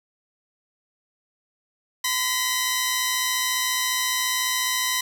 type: tone pair together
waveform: 10% pulse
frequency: 1019 / 1923.6 Hz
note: C6 / B6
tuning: -46 / -46 cents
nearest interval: major seventh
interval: 1100 cents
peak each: -16 dBFS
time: 2.04-5.01 s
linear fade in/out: 5 ms
effects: none